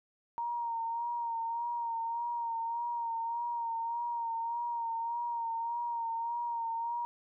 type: tone with vibrato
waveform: sine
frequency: 932.3 Hz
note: A#5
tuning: in tune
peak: -32 dBFS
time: 0.38-7.05 s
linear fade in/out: 0 ms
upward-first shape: sine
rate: 1.7 Hz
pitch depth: 36 cents each way
effects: none